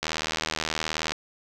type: click train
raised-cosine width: 0.2 ms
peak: -9 dBFS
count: 87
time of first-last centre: 0.03-1.12 s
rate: 78.9 Hz
effects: none